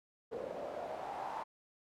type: noise with band-pass filter sweep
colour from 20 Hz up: pink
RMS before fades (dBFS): -42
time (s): 0.31-1.44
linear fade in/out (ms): 20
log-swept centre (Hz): 480 to 910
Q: 5.3
effects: none